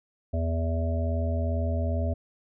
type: harmonic tone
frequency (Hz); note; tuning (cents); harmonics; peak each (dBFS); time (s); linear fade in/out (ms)
82.41; E2; 0; 1 / 3 / 5 / 7 / 8; -25 / -34 / -41 / -36 / -35; 0.33-2.14; 10
effects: none